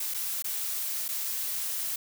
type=noise with dropouts; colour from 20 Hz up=blue; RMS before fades=-32 dBFS; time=0-1.96 s; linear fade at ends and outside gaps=5 ms; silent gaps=0.14-0.144 / 0.424-0.443 / 1.082-1.087 s; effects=none